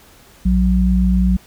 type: tone pair together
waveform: sine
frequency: 58.98 / 185 Hz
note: A#1 / F#3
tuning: +21 / 0 cents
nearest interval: octave + minor sixth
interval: 1979 cents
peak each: -14 / -14 dBFS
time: 0.45-1.37 s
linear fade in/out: 10 ms
effects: pink hiss -47 dBFS RMS until 1.46 s